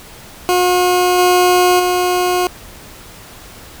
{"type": "tone with level steps", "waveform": "20% pulse", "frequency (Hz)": 360, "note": "F#4", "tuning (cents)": -47, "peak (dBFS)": [-6, -4, -8], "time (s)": [0.49, 2.47], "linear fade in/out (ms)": 0, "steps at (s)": [1.18, 1.79], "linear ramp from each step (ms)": 10, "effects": ["pink hiss -37 dBFS RMS until 3.8 s"]}